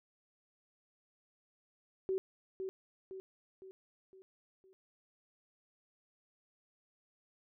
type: tone with echo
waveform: sine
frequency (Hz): 380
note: F#4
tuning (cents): +46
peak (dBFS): -31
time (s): 2.09-2.18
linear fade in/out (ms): 0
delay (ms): 510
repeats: 5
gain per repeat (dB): -6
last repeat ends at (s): 4.73
effects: none